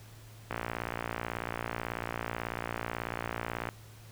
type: click train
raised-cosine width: 0.5 ms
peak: -18 dBFS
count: 186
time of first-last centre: 0.51-3.689 s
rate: 58.2 Hz
effects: added 109 Hz sine -50 dBFS peak until 4.11 s + pink hiss -56 dBFS RMS until 4.11 s